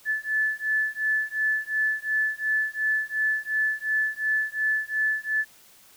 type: beating tone pair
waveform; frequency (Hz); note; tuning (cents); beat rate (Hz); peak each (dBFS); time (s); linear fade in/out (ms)
sine; 1737 / 1739.8; A6 / A6; -23 / -20; 2.8; -26; 0.05-5.45; 50
effects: white hiss -54 dBFS RMS until 5.96 s